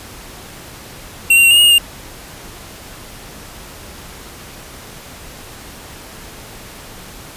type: tone with pitch steps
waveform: square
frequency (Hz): 2733 / 2771 / 2739 / 2835 / 2866 / 2847 / 2804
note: F7 / F7 / F7 / F7 / F7 / F7 / F7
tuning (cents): -38 / -14 / -34 / +25 / +44 / +33 / +6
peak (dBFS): -7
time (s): 1.3-1.783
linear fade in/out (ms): 5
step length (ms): 69
effects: pink hiss -35 dBFS RMS until 7.36 s + resampled to 32000 Hz